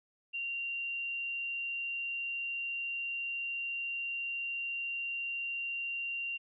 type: tone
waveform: sine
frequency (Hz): 2767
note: F7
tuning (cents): -17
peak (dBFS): -34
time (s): 0.33-6.38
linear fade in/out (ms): 20
effects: none